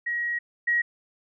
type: tone pair in turn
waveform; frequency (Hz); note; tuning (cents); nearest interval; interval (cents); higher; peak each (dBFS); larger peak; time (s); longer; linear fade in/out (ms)
sine; 1900 / 1900; A#6 / A#6; +33 / +33; unison; 0; neither; -25 / -20; second; 0.06-0.39 / 0.67-0.82; first; 10
effects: none